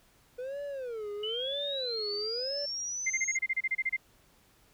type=tone with vibrato; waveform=triangle; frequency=485.6 Hz; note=B4; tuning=29 cents flat; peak=-33 dBFS; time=0.38-2.66 s; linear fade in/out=10 ms; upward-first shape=sine; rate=1 Hz; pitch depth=290 cents each way
type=linear sweep; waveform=sine; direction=up; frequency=2937 to 6650 Hz; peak=-33 dBFS; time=1.23-3.37 s; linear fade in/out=5 ms
type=tone bursts; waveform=sine; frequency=2093 Hz; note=C7; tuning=in tune; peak=-26 dBFS; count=13; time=3.06-3.967 s; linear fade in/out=10 ms; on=43 ms; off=29 ms
effects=pink hiss -64 dBFS RMS until 4.73 s